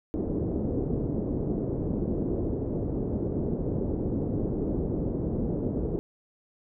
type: low-pass noise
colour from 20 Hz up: white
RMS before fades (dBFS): -29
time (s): 0.14-5.99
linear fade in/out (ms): 0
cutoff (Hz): 410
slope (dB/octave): 24
effects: none